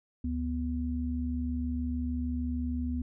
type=tone pair together; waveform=sine; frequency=73.42 / 246.5 Hz; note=D2 / B3; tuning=0 / -3 cents; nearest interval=octave + major sixth; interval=2097 cents; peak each=-32 / -32 dBFS; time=0.24-3.02 s; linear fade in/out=5 ms; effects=none